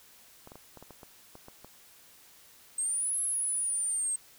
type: clicks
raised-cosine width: 1 ms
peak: -33 dBFS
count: 10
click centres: 0.474 / 0.519 / 0.556 / 0.773 / 0.826 / 0.907 / 1.032 / 1.354 / 1.484 / 1.646 s
type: exponential two-way sweep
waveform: sine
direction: up then down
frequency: 8310 to 10940 to 8310 Hz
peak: -28 dBFS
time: 2.78-4.16 s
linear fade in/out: 5 ms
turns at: 3.2 s
effects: white hiss -57 dBFS RMS until 4.38 s